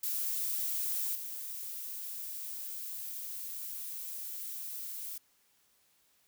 violet noise with level steps, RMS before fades -34 / -41 dBFS, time 0.03-5.18 s, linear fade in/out 5 ms, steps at 1.15 s, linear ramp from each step 2 ms, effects white hiss -70 dBFS RMS until 6.27 s

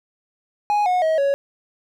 triangle tone with pitch steps, 830.6 / 727.3 / 636.8 / 557.6 Hz, G#5 / F#5 / D#5 / C#5, 0 / -30 / +40 / +10 cents, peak -14 dBFS, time 0.7-1.34 s, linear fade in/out 0 ms, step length 160 ms, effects none

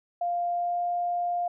sine tone with pitch glide, 698.5 to 702.5 Hz, F5 to F5, 0 to +10 cents, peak -25 dBFS, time 0.21-1.48 s, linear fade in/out 5 ms, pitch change +10 cents, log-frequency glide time 0.5-0.81 s, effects none

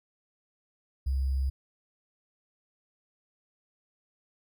sine tone with sample-and-hold, 66.8 Hz, C2, 36 cents sharp, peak -25 dBFS, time 1.06-1.5 s, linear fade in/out 10 ms, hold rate 4900 Hz, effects none

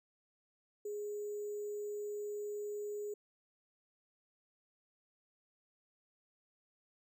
sine tone with sample-and-hold, 415.3 Hz, G#4, in tune, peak -38 dBFS, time 0.85-3.14 s, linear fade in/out 5 ms, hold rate 7350 Hz, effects none

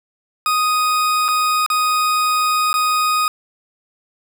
40% pulse tone with dropouts, 1246 Hz, D#6, 2 cents sharp, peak -14 dBFS, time 0.46-3.28 s, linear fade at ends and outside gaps 1 ms, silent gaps 1.282-1.286 / 1.663-1.701 / 2.73-2.74 s, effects none

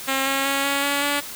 5% pulse tone with pitch steps, 268.6 / 272.2 / 275.8 / 279.5 / 283.3 / 287 Hz, C4 / C#4 / C#4 / C#4 / C#4 / D4, +46 / -31 / -9 / +14 / +38 / -40 cents, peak -9 dBFS, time 0.07-1.21 s, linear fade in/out 20 ms, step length 190 ms, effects white hiss -35 dBFS RMS until 1.35 s

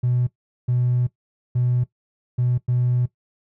triangle tone bursts at uneven times, 123.47 Hz, B2, in tune, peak -14 dBFS, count 5, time 0.03-0.27 / 0.68-1.07 / 1.55-1.84 / 2.38-2.58 / 2.68-3.06 s, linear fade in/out 10 ms, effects noise-tail reverb RT60 0.1 s tail -18 dB re dry + tanh soft clip ceiling -13 dBFS

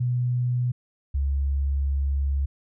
sine tone pair in turn, 123.47 / 69.3 Hz, B2 / C#2, 0 / 0 cents, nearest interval minor seventh, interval 1000 cents, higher first, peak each -21 dBFS, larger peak neither, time 0-0.72 / 1.14-2.46 s, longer second, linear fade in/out 10 ms, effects none

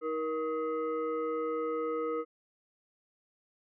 sine tone with frequency modulation, 473 Hz, A#4, 25 cents sharp, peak -30 dBFS, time 0.01-2.25 s, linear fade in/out 50 ms, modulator 790 Hz, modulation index 0.84, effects none

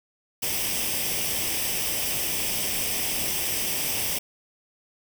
white noise with comb filter, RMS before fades -27 dBFS, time 0.42-4.19 s, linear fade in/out 10 ms, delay 0.36 ms, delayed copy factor +0.65, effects none

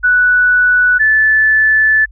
sine tone pair in turn, 1480 / 1744.6 Hz, F#6 / A6, 0 / -15 cents, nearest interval minor third, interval 285 cents, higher second, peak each -7 dBFS, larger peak neither, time 0.03-0.99 / 0.99-2.06 s, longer second, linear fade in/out 20 ms, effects added 50 Hz sine -35 dBFS peak until 2.11 s

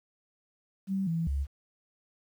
sine tone with pitch steps, 193 / 165.2 / 69.5 Hz, G3 / E3 / C#2, -27 / +4 / +5 cents, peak -27 dBFS, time 0.87-1.47 s, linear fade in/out 50 ms, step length 200 ms, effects 10-bit

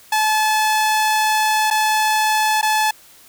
sawtooth tone with dropouts, 863 Hz, A5, 34 cents flat, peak -11 dBFS, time 0.12-2.91 s, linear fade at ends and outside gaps 5 ms, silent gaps 1.703-1.709 / 2.614-2.627 s, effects white hiss -47 dBFS RMS until 3.28 s

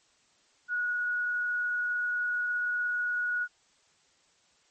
sine tone with vibrato, 1458 Hz, F#6, 26 cents flat, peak -27 dBFS, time 0.68-3.48 s, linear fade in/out 50 ms, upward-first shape triangle, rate 20 Hz, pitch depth 20 cents each way, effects white hiss -66 dBFS RMS until 4.7 s + MP3 32 kbps

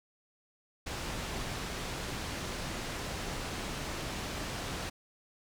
pink low-pass noise, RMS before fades -38 dBFS, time 0.86-4.9 s, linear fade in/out 10 ms, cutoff 7300 Hz, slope 12 dB/octave, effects none

